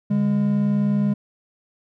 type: tone pair together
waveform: triangle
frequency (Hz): 144.25 / 204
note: D3 / G#3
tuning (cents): -31 / -31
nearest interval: tritone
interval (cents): 600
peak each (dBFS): -22 / -16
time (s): 0.1-1.14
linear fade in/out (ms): 10
effects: none